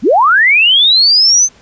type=linear sweep; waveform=sine; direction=up; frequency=169.5 to 6272 Hz; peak=-5 dBFS; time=0.02-1.49 s; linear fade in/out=50 ms; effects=pink hiss -45 dBFS RMS until 1.61 s + resampled to 16000 Hz